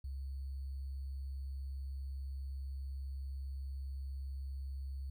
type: tone with sample-and-hold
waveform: sine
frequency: 67.6 Hz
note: C#2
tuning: 43 cents flat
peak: -39 dBFS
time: 0.04-5.1 s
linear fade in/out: 5 ms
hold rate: 4410 Hz
effects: none